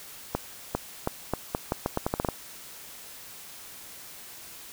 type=accelerating click train; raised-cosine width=1 ms; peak=-11 dBFS; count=13; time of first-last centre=0.35-2.287 s; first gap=400 ms; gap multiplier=0.81; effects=white hiss -45 dBFS RMS until 4.72 s